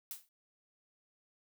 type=noise with exponential decay; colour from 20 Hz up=blue; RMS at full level=-39 dBFS; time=0.11-0.29 s; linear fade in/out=1 ms; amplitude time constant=37 ms; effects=none